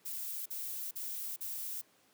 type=noise bursts; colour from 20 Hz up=violet; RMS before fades=-40 dBFS; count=4; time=0.05-1.816 s; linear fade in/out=10 ms; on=410 ms; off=42 ms; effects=pink hiss -67 dBFS RMS until 2.13 s + high-pass 200 Hz 12 dB/octave